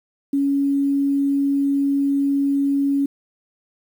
sine tone, 279.1 Hz, C#4, 12 cents sharp, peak -16 dBFS, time 0.33-3.06 s, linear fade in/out 5 ms, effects 8-bit

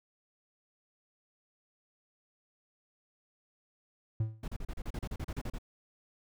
triangle tone with exponential decay, 110 Hz, A2, in tune, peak -23 dBFS, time 4.2-4.45 s, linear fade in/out 5 ms, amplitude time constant 53 ms
brown noise bursts, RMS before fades -37 dBFS, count 14, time 4.43-5.585 s, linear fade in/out 5 ms, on 50 ms, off 35 ms
effects none

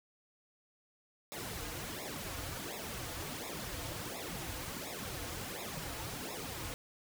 pink noise with flanger, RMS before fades -42 dBFS, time 1.32-6.74 s, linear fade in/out 0 ms, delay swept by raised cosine 0.65 to 5.25 ms, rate 1.4 Hz, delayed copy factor -1, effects none

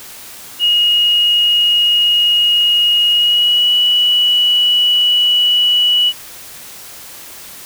sine tone with pitch glide, 2878 to 2940 Hz, F#7 to F#7, -49 to -12 cents, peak -9 dBFS, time 0.59-6.13 s, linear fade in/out 50 ms, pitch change +37 cents, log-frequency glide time 3.11-3.73 s, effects white hiss -34 dBFS RMS until 7.65 s

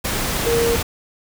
sine tone in noise, 466.2 Hz, A#4, in tune, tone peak -16 dBFS, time 0.46-0.76 s, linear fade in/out 10 ms, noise pink, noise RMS -22 dBFS, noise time 0.04-0.83 s, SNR +3 dB, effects none

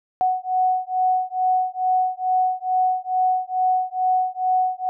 sine beating tone pair, 740 / 742.3 Hz, F#5 / F#5, 0 / +5 cents, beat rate 2.3 Hz, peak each -21 dBFS, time 0.21-4.89 s, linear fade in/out 0 ms, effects none

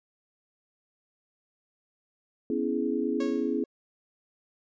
sine chord, C# minor seventh, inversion third, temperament equal with one note detuned, 246.9 / 277.2 / 329.6 / 419.4 Hz, B3 / C#4 / E4 / G#4, 0 / 0 / 0 / +17 cents, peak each -31 dBFS, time 2.5-3.64 s, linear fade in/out 2 ms
sawtooth tone with exponential decay, 549 Hz, C#5, 17 cents flat, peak -29 dBFS, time 3.2-3.66 s, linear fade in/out 5 ms, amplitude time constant 98 ms
effects resampled to 16000 Hz

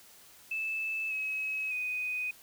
sine tone with pitch steps, 2626 / 2560 / 2496 Hz, E7 / D#7 / D#7, -7 / +49 / +5 cents, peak -31 dBFS, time 0.51-2.31 s, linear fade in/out 5 ms, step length 600 ms, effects white hiss -56 dBFS RMS until 2.42 s

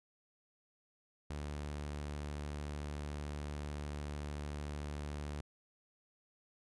sawtooth tone, 73.5 Hz, D2, 2 cents sharp, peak -36 dBFS, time 1.3-5.41 s, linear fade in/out 5 ms, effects resampled to 24000 Hz

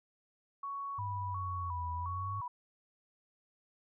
sine tone with vibrato, 1046.5 Hz, C6, in tune, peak -37 dBFS, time 0.63-2.48 s, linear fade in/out 5 ms, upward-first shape square, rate 1.4 Hz, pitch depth 110 cents each way
sine linear two-way sweep, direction down then up, 103.7 to 81.8 to 103.7 Hz, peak -38 dBFS, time 0.98-2.41 s, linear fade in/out 10 ms, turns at 1.93 s
effects none

